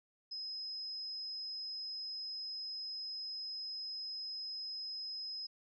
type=tone; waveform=sine; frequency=5090 Hz; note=D#8; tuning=39 cents sharp; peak=-40 dBFS; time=0.31-5.47 s; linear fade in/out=10 ms; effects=none